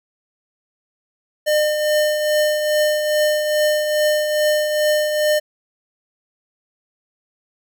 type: tone with tremolo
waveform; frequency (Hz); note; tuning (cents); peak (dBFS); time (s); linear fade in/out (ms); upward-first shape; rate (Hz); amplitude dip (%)
square; 605; D#5; -49; -14; 1.46-5.4; 20; triangle; 2.4; 50
effects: none